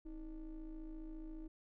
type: ring-modulated tone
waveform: triangle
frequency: 144.7 Hz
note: D3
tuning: 25 cents flat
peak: -40 dBFS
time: 0.05-1.48 s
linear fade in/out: 10 ms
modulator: 172 Hz
effects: none